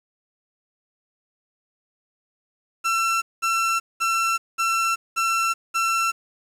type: tone bursts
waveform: 30% pulse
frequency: 1346 Hz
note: E6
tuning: 36 cents sharp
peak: -17 dBFS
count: 6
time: 2.84-6.12 s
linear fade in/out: 20 ms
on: 380 ms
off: 200 ms
effects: low-pass 11000 Hz 12 dB/octave + 8-bit